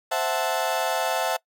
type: chord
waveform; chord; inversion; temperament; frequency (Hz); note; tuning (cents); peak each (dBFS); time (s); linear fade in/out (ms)
35% pulse; F# half-diminished seventh; second; equal; 523.3 / 659.3 / 740 / 880; C5 / E5 / F#5 / A5; 0 / 0 / 0 / 0; -29 / -25 / -27 / -27; 0.11-1.37; 10
effects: noise-tail reverb RT60 0.1 s tail -22 dB re dry